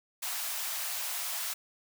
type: high-pass noise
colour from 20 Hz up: white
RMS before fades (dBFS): -35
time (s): 0.22-1.54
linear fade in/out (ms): 10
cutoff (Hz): 620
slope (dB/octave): 48
effects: none